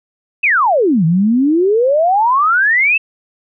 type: exponential two-way sweep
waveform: sine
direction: down then up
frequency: 2700 to 156 to 2700 Hz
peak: -9 dBFS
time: 0.43-2.98 s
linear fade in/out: 10 ms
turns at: 1.05 s
effects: none